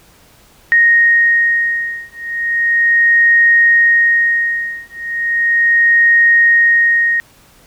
sine beating tone pair, 1865 / 1865.36 Hz, A#6 / A#6, 0 / +1 cents, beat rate 0.36 Hz, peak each -12 / -12 dBFS, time 0.72-7.2 s, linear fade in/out 0 ms, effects pink hiss -47 dBFS RMS until 7.66 s

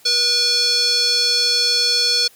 square tone with band-pass filter, 483.7 Hz, B4, 36 cents flat, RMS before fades -17 dBFS, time 0.05-2.28 s, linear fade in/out 10 ms, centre 4700 Hz, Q 8.7, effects white hiss -50 dBFS RMS until 2.35 s + high-pass 80 Hz 12 dB/octave

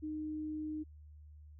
sine tone, 307.2 Hz, D#4, 22 cents flat, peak -37 dBFS, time 0.02-0.84 s, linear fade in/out 20 ms, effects added 75 Hz sine -52 dBFS peak until 1.59 s

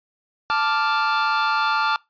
45% pulse chord, D minor, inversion second, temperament equal, 880 / 1174.7 / 1396.9 Hz, A5 / D6 / F6, 0 / 0 / 0 cents, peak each -23 dBFS, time 0.5-1.96 s, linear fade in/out 0 ms, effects noise-tail reverb RT60 0.2 s tail -23 dB re dry + resampled to 11025 Hz

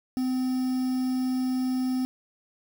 triangle tone with quantisation, 256.3 Hz, C4, 36 cents flat, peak -22 dBFS, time 0.17-2.05 s, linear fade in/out 0 ms, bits 7, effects none

